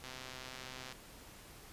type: click train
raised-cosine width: 0.2 ms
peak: -29 dBFS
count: 115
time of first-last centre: 0.04-0.924 s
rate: 129 Hz
effects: pink hiss -55 dBFS RMS until 1.72 s + resampled to 32000 Hz